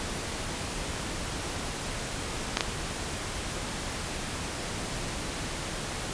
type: clicks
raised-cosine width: 0.2 ms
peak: -6 dBFS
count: 2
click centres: 2.571 / 2.608 s
effects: pink hiss -34 dBFS RMS until 6.13 s + resampled to 22050 Hz